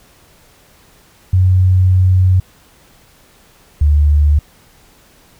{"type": "tone pair in turn", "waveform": "sine", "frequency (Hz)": [92.5, 73.82], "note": ["F#2", "D2"], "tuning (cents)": [0, 9], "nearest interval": "major third", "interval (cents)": 391, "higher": "first", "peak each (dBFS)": -7, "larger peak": "neither", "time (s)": [[1.33, 2.4], [3.81, 4.39]], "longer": "first", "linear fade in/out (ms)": 5, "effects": ["pink hiss -48 dBFS RMS until 5.39 s"]}